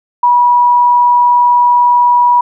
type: tone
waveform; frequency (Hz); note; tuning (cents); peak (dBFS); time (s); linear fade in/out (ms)
sine; 971; B5; -30; -5; 0.23-2.41; 5
effects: none